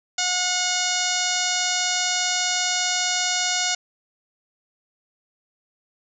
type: harmonic tone with a mistuned harmonic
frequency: 725 Hz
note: F#5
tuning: 35 cents flat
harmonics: 1 / 2 / 3 / 4 / 5 / 6 / 7 / 8 / 9 / 10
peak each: -30 / -30 / -30 / -30 / -30 / -30 / -30 / -30 / -30 / -30 dBFS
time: 0.18-3.75 s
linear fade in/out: 5 ms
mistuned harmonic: 9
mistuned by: +32 cents
effects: none